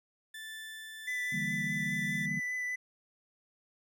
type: tone with tremolo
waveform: 30% pulse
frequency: 1760 Hz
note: A6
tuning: in tune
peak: -39 dBFS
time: 0.34-2.26 s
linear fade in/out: 5 ms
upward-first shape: triangle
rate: 1.3 Hz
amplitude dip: 25%
type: tone with vibrato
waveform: triangle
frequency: 1994 Hz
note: B6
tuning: 16 cents sharp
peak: -31 dBFS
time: 1.07-2.76 s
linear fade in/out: 10 ms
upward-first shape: triangle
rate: 4.9 Hz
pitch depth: 14 cents each way
type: chord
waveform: sine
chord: E half-diminished seventh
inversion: third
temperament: equal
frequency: 146.83 / 164.81 / 196 / 233.1 Hz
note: D3 / E3 / G3 / Bb3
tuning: 0 / 0 / 0 / 0 cents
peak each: -41 / -40 / -39 / -41 dBFS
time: 1.32-2.4 s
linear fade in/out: 10 ms
effects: none